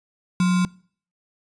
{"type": "tone with sample-and-hold", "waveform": "sine", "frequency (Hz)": 181.3, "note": "F#3", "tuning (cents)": -35, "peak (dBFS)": -15, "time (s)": [0.4, 0.65], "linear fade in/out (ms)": 2, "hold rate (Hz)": 1225, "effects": ["noise-tail reverb RT60 0.5 s tail -23 dB re dry", "resampled to 22050 Hz"]}